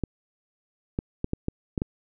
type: clicks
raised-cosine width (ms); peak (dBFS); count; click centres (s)
3; -13; 7; 0.037 / 0.989 / 1.244 / 1.334 / 1.484 / 1.778 / 1.819
effects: none